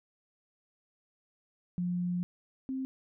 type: tone pair in turn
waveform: sine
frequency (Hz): 177.4 / 263.5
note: F3 / C4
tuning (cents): +27 / +12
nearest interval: perfect fifth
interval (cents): 685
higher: second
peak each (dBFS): -29 / -32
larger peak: first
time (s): 1.78-2.23 / 2.69-2.85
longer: first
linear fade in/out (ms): 0
effects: none